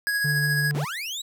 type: tone with tremolo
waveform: square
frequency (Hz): 1661.2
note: G#6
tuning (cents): 0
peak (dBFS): -22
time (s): 0.07-0.71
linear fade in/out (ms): 0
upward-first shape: sine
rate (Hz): 14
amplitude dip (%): 30
type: tone with vibrato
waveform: triangle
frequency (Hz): 146.83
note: D3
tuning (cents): 0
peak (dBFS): -22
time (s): 0.24-0.85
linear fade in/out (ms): 10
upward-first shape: triangle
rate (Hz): 5.2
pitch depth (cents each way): 13
type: linear sweep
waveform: 30% pulse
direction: up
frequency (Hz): 74.1 to 3964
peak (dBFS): -27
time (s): 0.74-1.22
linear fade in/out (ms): 10
effects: none

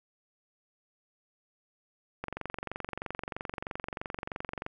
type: click train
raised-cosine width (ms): 0.5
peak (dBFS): -20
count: 57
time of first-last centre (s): 2.24-4.664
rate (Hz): 23.1
effects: none

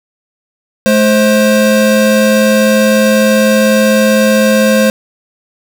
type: tone pair together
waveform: square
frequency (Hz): 214.1 / 526.3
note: A3 / C5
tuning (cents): -47 / +10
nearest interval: octave + major third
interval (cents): 1557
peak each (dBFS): -10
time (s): 0.86-4.9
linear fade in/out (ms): 0
effects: none

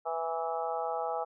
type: harmonic tone with a mistuned harmonic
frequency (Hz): 164.81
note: E3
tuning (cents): 0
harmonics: 3 / 4 / 5 / 6 / 7 / 8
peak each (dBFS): -37 / -36 / -34 / -46 / -43 / -41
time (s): 0.05-1.25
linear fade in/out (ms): 20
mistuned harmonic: 8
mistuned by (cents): -18
effects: none

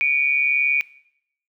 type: tone pair together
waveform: sine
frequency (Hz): 2281 / 2422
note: C#7 / D#7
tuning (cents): +49 / -47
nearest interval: minor second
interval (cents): 104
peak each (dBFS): -21 / -18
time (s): 0.01-0.81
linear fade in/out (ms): 0
effects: noise-tail reverb RT60 0.7 s tail -19 dB re dry

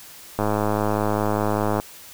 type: click train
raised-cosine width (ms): 1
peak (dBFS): -8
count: 149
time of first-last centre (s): 0.39-1.8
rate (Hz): 105
effects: white hiss -43 dBFS RMS until 2.13 s

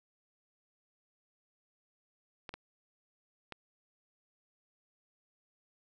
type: clicks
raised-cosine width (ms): 0.3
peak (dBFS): -26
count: 3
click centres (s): 2.492 / 2.54 / 3.523
effects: none

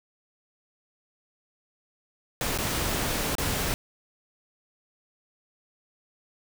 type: noise with dropouts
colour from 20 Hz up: pink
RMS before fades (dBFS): -28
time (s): 2.41-3.74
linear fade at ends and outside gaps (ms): 0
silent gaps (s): 2.576-2.586 / 3.352-3.383
effects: none

